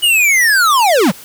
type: linear sweep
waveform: square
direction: down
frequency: 2957 to 145.8 Hz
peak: -9 dBFS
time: 0.02-1.12 s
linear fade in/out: 20 ms
effects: white hiss -36 dBFS RMS until 1.24 s